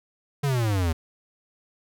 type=exponential sweep; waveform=square; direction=down; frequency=146.83 to 78.8 Hz; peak=-22 dBFS; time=0.43-0.93 s; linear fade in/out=10 ms; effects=none